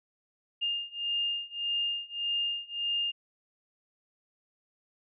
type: beating tone pair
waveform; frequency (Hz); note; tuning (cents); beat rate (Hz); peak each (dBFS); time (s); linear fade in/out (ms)
sine; 2817 / 2818.7; F7 / F7; +14 / +15; 1.7; -33 / -32; 0.61-3.12; 20
effects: none